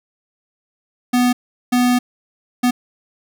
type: tone bursts at uneven times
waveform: square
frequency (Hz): 246.9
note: B3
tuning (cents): 0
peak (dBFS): -13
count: 3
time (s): 1.13-1.33 / 1.72-1.99 / 2.63-2.71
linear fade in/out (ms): 10
effects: none